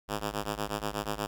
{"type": "ring-modulated tone", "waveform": "5% pulse", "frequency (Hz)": 104.3, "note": "G#2", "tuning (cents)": 8, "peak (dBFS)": -18, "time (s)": [0.08, 1.27], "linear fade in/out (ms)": 10, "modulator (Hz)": 48, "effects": []}